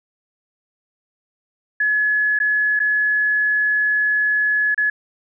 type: tone with dropouts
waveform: sine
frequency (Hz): 1700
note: G#6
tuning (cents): +40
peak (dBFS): -15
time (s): 1.8-4.9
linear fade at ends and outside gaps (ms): 5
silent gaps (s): 2.39-2.4 / 2.793-2.8 / 4.746-4.777
effects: none